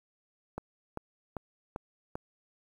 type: click train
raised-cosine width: 1 ms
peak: -22 dBFS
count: 5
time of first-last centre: 0.58-2.155 s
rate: 2.54 Hz
effects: 9-bit